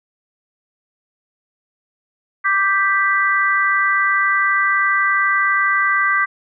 sine chord, G major, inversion second, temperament equal, 1174.7 / 1568 / 1975.5 Hz, D6 / G6 / B6, 0 / 0 / 0 cents, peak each -18 dBFS, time 2.44-6.26 s, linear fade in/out 20 ms, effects none

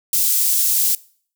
white high-pass noise, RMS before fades -17 dBFS, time 0.13-0.95 s, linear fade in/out 2 ms, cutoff 6500 Hz, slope 12 dB/octave, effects noise-tail reverb RT60 0.5 s tail -22 dB re dry

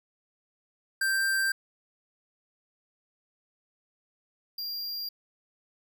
square tone pair in turn, 1574 / 4774 Hz, G6 / D8, +7 / +28 cents, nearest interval octave + perfect fifth, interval 1921 cents, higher second, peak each -25 / -33 dBFS, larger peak first, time 1.01-1.52 / 4.58-5.09 s, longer neither, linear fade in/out 5 ms, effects none

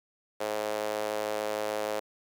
sawtooth tone with high-pass filter, 106.5 Hz, G#2, 44 cents sharp, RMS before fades -32 dBFS, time 0.4-2 s, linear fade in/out 10 ms, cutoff 530 Hz, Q 3, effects Opus 48 kbps

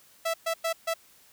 sawtooth tone bursts at uneven times, 659.3 Hz, E5, in tune, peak -22 dBFS, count 4, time 0.25-0.34 / 0.46-0.54 / 0.64-0.73 / 0.87-0.94 s, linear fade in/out 10 ms, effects white hiss -58 dBFS RMS until 1.32 s

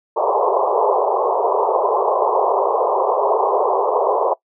pink band-pass noise, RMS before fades -17 dBFS, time 0.16-4.34 s, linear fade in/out 10 ms, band 390 to 1100 Hz, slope 96 dB/octave, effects noise-tail reverb RT60 0.1 s tail -21 dB re dry

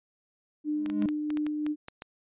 triangle tone with exponential growth, 207.7 Hz, G#3, in tune, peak -21 dBFS, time 0.64-1.06 s, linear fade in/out 2 ms, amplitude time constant 90 ms
sine tone with tremolo, 300.7 Hz, D4, 41 cents sharp, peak -26 dBFS, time 0.64-1.76 s, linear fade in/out 50 ms, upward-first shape sine, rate 3 Hz, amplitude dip 30%
clicks, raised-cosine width 0.3 ms, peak -24 dBFS, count 10, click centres 0.861 / 0.9 / 1.023 / 1.088 / 1.304 / 1.372 / 1.466 / 1.665 / 1.884 / 2.021 s
effects resampled to 8000 Hz

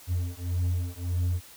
triangle beating tone pair, 87.6 / 89.3 Hz, F2 / F2, +6 / +39 cents, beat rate 1.7 Hz, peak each -27 dBFS, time 0.07-1.41 s, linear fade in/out 50 ms, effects white hiss -50 dBFS RMS until 1.56 s

